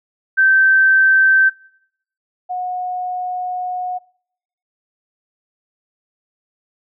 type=tone pair in turn; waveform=sine; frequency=1552 / 728.2 Hz; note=G6 / F#5; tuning=-18 / -28 cents; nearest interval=octave + minor second; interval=1310 cents; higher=first; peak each=-9 / -20 dBFS; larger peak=first; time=0.37-1.5 / 2.49-3.99 s; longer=second; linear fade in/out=20 ms; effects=noise-tail reverb RT60 0.7 s tail -23 dB re dry